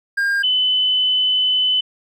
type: tone pair in turn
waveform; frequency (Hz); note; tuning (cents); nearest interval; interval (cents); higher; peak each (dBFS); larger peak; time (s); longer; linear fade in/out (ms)
triangle / sine; 1609 / 3017; G6 / F#7; +45 / +33; major seventh; 1088; second; -14; neither; 0.17-0.43 / 0.43-1.81; second; 10
effects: none